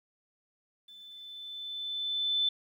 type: tone with level ramp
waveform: sine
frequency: 3520 Hz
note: A7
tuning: in tune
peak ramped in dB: -49 to -24 dBFS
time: 0.88-2.49 s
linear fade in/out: 5 ms
effects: 11-bit